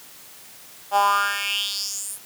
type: tone with high-pass filter sweep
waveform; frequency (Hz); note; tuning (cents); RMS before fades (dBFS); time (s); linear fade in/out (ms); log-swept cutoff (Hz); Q
10% pulse; 201.3; G3; +46; -23; 0.91-2.19; 50; 720 to 11000; 5
effects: white hiss -45 dBFS RMS until 2.25 s + high-pass 80 Hz 12 dB/octave